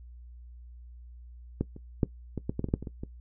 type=clicks; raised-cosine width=3 ms; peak=-14 / -30 / -10 / -19 / -16 / -17 / -16 / -24 / -11 / -25 / -24 / -23 dBFS; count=12; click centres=1.61 / 1.764 / 2.032 / 2.377 / 2.495 / 2.594 / 2.643 / 2.687 / 2.739 / 2.826 / 2.872 / 3.035 s; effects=noise-tail reverb RT60 0.1 s tail -18 dB re dry + added 60 Hz sine -45 dBFS peak until 3.2 s